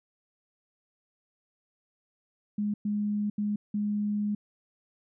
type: tone bursts at uneven times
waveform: sine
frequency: 207.7 Hz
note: G#3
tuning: in tune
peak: -26 dBFS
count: 4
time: 2.58-2.74 / 2.85-3.3 / 3.38-3.56 / 3.74-4.35 s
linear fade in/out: 5 ms
effects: none